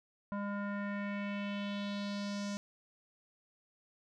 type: tone with low-pass filter sweep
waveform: square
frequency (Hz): 202.5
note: G#3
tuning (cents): -43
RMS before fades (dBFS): -38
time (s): 0.32-2.57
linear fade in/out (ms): 0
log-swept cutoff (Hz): 1200 to 6300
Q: 2.8
effects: none